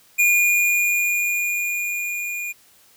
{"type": "tone with level ramp", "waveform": "square", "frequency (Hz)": 2429, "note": "D#7", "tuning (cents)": -42, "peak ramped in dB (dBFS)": [-14, -27], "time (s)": [0.18, 2.53], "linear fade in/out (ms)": 20, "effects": ["white hiss -54 dBFS RMS until 2.96 s"]}